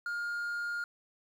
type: tone with quantisation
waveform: triangle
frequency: 1415 Hz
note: F6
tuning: 22 cents sharp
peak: -31 dBFS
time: 0.06-0.84 s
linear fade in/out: 2 ms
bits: 10
effects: none